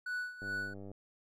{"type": "tone with tremolo", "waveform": "triangle", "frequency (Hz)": 1480, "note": "F#6", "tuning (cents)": 0, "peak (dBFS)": -32, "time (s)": [0.06, 0.74], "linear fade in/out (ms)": 5, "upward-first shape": "sine", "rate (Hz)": 2.5, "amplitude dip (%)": 80}
{"type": "click train", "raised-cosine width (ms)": 2, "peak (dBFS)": -35, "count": 50, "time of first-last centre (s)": [0.42, 0.915], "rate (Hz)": 98.9}
{"effects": []}